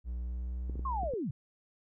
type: tone with pitch glide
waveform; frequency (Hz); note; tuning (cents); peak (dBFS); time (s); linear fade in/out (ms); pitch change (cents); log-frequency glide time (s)
triangle; 60.3 to 61.85; B1 to B1; -41 to +3; -32; 0.04-1.12; 50; +44; 0.18-0.62
type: clicks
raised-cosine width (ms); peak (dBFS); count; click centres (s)
3; -29; 5; 0.697 / 0.756 / 0.794 / 1.033 / 1.137
type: linear sweep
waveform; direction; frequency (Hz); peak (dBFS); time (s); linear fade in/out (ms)
sine; down; 1108.7 to 105.5; -32; 0.85-1.31; 5
effects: none